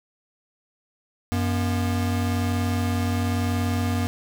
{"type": "tone pair together", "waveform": "square", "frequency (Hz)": [93.92, 240.8], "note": ["F#2", "B3"], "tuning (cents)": [26, -44], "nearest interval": "octave + major third", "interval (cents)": 1630, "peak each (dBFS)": [-24, -27], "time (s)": [1.32, 4.07], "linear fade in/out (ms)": 0, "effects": []}